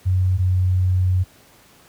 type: tone pair in turn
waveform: sine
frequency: 92.5 / 91.97 Hz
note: F#2 / F#2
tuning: 0 / -10 cents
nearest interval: unison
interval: 10 cents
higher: first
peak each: -14 dBFS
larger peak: neither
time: 0.05-0.38 / 0.38-1.24 s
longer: second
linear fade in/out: 20 ms
effects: pink hiss -51 dBFS RMS until 1.88 s + high-pass 60 Hz 12 dB/octave